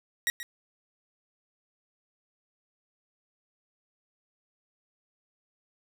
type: tone with echo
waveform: sawtooth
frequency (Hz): 1900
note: A#6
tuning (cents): +33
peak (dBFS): -21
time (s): 0.27-0.3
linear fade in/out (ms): 0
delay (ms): 130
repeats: 1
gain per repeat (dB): -12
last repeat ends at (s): 0.43
effects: none